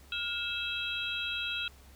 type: tone cluster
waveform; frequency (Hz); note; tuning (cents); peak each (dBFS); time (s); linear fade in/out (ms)
sine; 1417 / 2632 / 3257 / 3866; F6 / E7 / G#7 / B7; +25 / -3 / -34 / -38; -39 / -36 / -37 / -39; 0.12-1.68; 2
effects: added 67 Hz sine -54 dBFS peak until 1.95 s + pink hiss -59 dBFS RMS until 1.95 s